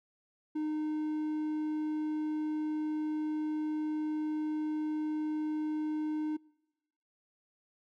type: tone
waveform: triangle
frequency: 306.8 Hz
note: D#4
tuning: 24 cents flat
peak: -29 dBFS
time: 0.55-6.37 s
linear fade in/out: 10 ms
effects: noise-tail reverb RT60 1.0 s tail -25 dB re dry